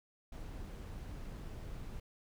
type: noise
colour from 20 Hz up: brown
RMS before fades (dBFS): -45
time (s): 0.32-2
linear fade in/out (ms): 5
effects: none